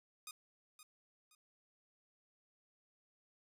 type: tone with echo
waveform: 5% pulse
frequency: 1234 Hz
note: D#6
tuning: 15 cents flat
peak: -34 dBFS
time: 0.27-0.31 s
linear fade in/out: 2 ms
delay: 520 ms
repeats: 2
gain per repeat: -10 dB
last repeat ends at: 1.35 s
effects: resampled to 32000 Hz